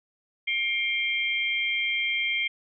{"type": "tone cluster", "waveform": "sine", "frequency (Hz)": [2130, 2349, 3180], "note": ["C7", "D7", "G7"], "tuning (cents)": [30, 0, 24], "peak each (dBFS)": [-27, -29, -30], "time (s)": [0.47, 2.48], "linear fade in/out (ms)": 10, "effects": []}